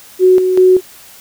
sine tone with tremolo, 370 Hz, F#4, in tune, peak -4 dBFS, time 0.19-0.81 s, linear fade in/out 50 ms, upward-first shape square, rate 2.6 Hz, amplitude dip 50%, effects white hiss -39 dBFS RMS until 1.2 s

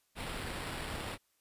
pink noise with sample-and-hold, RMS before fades -40 dBFS, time 0.15-1.18 s, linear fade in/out 50 ms, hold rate 6300 Hz, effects white hiss -75 dBFS RMS until 1.4 s + resampled to 32000 Hz

